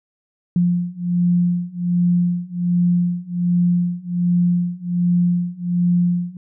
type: beating tone pair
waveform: sine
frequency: 175.1 / 176.4 Hz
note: F3 / F3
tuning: +5 / +18 cents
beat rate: 1.3 Hz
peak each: -19 / -18 dBFS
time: 0.56-6.37 s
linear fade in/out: 2 ms
effects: none